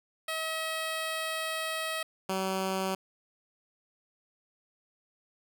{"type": "tone pair in turn", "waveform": "10% pulse", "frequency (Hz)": [640, 190.27], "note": ["D#5", "F#3"], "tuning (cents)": [49, 49], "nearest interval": "octave + major sixth", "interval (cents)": 2100, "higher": "first", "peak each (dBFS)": [-23, -21], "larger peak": "second", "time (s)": [[0.28, 2.03], [2.29, 2.95]], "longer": "first", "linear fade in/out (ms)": 5, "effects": []}